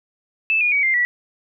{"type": "tone with pitch steps", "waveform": "sine", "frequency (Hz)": [2629, 2439, 2262, 2099, 1946.9], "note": ["E7", "D#7", "C#7", "C7", "B6"], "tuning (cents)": [-5, -35, 34, 5, -25], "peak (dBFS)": -15, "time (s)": [0.5, 1.05], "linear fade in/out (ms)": 0, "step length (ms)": 110, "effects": []}